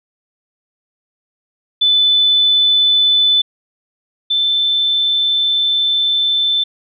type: tone pair in turn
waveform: sine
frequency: 3504 / 3534 Hz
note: A7 / A7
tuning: -8 / +7 cents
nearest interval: unison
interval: 15 cents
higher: second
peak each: -9 / -12 dBFS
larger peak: first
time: 1.81-3.42 / 4.3-6.64 s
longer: second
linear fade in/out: 10 ms
effects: none